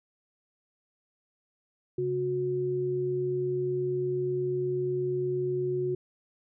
sine tone pair together, 136.76 / 365.1 Hz, C#3 / F#4, -23 / -23 cents, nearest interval octave + perfect fourth, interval 1700 cents, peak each -34 / -27 dBFS, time 1.98-5.95 s, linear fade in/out 5 ms, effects none

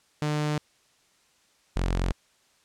sawtooth tone pair in turn, 150 / 44.6 Hz, D3 / F1, +37 / +37 cents, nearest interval octave + major sixth, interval 2100 cents, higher first, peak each -21 / -20 dBFS, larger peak second, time 0.22-0.58 / 1.76-2.12 s, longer neither, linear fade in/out 0 ms, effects white hiss -64 dBFS RMS until 2.64 s + low-pass 8000 Hz 12 dB/octave

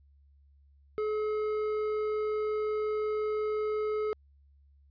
sine tone with hard clipping, 427.2 Hz, G#4, 49 cents sharp, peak -30 dBFS, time 0.98-4.13 s, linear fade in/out 0 ms, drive 8 dB, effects added 70 Hz sine -58 dBFS peak until 4.9 s + resampled to 11025 Hz

